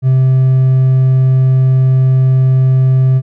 triangle tone with hard clipping, 130.81 Hz, C3, in tune, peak -7 dBFS, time 0.02-3.22 s, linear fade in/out 50 ms, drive 5 dB, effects none

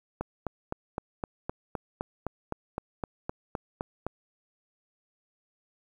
click train, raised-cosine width 1 ms, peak -17 dBFS, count 16, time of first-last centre 0.21-4.066 s, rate 3.89 Hz, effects 9-bit

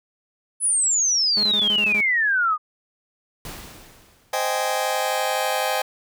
sine exponential sweep, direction down, 10340 to 1200 Hz, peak -17 dBFS, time 0.6-2.58 s, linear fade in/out 50 ms
sawtooth tone bursts, 208.4 Hz, G#3, 6 cents sharp, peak -25 dBFS, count 8, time 1.37-2.006 s, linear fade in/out 0 ms, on 62 ms, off 20 ms
pink noise with exponential decay, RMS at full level -34 dBFS, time 3.45-4.74 s, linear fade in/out 2 ms, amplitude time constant 280 ms
sawtooth chord, Ab major seventh, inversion first, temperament just, 519.1 / 623 / 778.7 / 830.6 Hz, C5 / Eb5 / G5 / Ab5, -14 / +2 / -12 / 0 cents, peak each -23 / -23 / -22 / -23 dBFS, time 4.33-5.82 s, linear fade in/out 5 ms
effects none

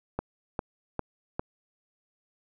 click train, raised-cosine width 1 ms, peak -15 dBFS, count 4, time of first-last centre 0.19-1.395 s, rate 2.49 Hz, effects none

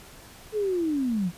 sine linear sweep, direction down, 440 to 161.8 Hz, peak -23 dBFS, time 0.52-1.32 s, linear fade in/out 50 ms, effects pink hiss -48 dBFS RMS until 1.37 s + resampled to 32000 Hz

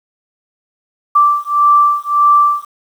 sine beating tone pair, 1170 / 1171.7 Hz, D6 / D6, -7 / -4 cents, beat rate 1.7 Hz, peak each -11 dBFS, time 1.15-2.65 s, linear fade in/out 10 ms, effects 7-bit

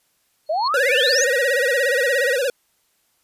sine tone with exponential growth, 4318 Hz, C#8, 46 cents flat, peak -20 dBFS, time 0.46-0.68 s, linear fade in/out 5 ms, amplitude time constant 47 ms
sine exponential sweep, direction up, 587.3 to 7130 Hz, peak -18 dBFS, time 0.49-1.25 s, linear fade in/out 10 ms
square tone with vibrato, 523.3 Hz, C5, in tune, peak -19 dBFS, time 0.74-2.5 s, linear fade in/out 2 ms, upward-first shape sine, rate 17 Hz, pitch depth 150 cents each way
sine tone with pitch glide, 1771 to 1898.1 Hz, A6 to A#6, +11 to +31 cents, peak -20 dBFS, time 0.88-2.38 s, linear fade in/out 50 ms, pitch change +120 cents, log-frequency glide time 1.09-1.32 s
effects white hiss -65 dBFS RMS until 3.23 s + resampled to 32000 Hz

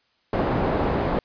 white low-pass noise, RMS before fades -23 dBFS, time 0.33-1.19 s, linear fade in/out 2 ms, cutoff 640 Hz, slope 12 dB/octave, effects white hiss -66 dBFS RMS until 1.24 s + resampled to 11025 Hz

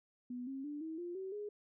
sine tone with pitch steps, 246.9 / 269.2 / 293.6 / 320.2 / 349.2 / 380.8 / 415.2 Hz, B3 / C4 / D4 / D#4 / F4 / F#4 / G#4, 0 / +49 / 0 / +50 / 0 / +50 / 0 cents, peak -40 dBFS, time 0.3-1.49 s, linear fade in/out 5 ms, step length 170 ms, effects none

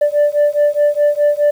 sine beating tone pair, 585 / 589.8 Hz, D5 / D5, -7 / +7 cents, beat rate 4.8 Hz, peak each -12 dBFS, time 0.01-1.51 s, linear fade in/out 10 ms, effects tanh soft clip ceiling -7 dBFS + 7-bit

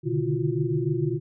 sine tone cluster, 124.6 / 143.6 / 150.5 / 338 / 361.8 Hz, B2 / D3 / D3 / E4 / F#4, +16 / -39 / +43 / +43 / -39 cents, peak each -29 dBFS, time 0.03-1.2 s, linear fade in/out 50 ms, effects none

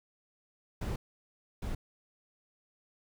brown noise bursts at uneven times, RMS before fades -35 dBFS, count 2, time 0.81-0.96 / 1.62-1.75 s, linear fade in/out 5 ms, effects none

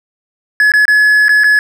triangle tone with dropouts, 1700 Hz, G#6, 40 cents sharp, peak -4 dBFS, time 0.6-1.59 s, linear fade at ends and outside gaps 1 ms, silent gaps 0.719-0.737 / 0.854-0.88 / 1.283-1.292 / 1.436-1.442 s, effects none

